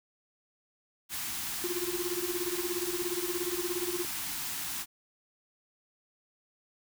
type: band-stop noise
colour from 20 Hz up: white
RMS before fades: -36 dBFS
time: 1.09-4.86 s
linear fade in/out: 50 ms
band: 370 to 720 Hz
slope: 48 dB/octave
type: tone with tremolo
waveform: triangle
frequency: 353.7 Hz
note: F4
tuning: 22 cents sharp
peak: -27 dBFS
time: 1.64-4.05 s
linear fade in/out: 0 ms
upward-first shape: sine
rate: 17 Hz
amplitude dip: 90%
effects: none